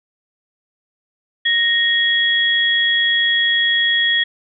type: tone pair together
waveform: sine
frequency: 1864.7 / 3323 Hz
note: A#6 / G#7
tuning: 0 / 0 cents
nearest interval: minor seventh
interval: 1000 cents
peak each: -16 dBFS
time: 1.45-4.24 s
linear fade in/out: 10 ms
effects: none